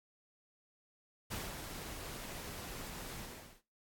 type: noise with ADSR envelope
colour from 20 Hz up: pink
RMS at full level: -40 dBFS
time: 1.3-3.62 s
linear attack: 20 ms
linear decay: 210 ms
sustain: -6 dB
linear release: 460 ms
effects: noise-tail reverb RT60 0.3 s tail -20 dB re dry + AAC 64 kbps